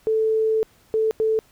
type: tone bursts at uneven times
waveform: sine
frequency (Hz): 440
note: A4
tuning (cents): 0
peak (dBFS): -17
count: 3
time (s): 0.07-0.63 / 0.94-1.11 / 1.2-1.39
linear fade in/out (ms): 0
effects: pink hiss -57 dBFS RMS until 1.51 s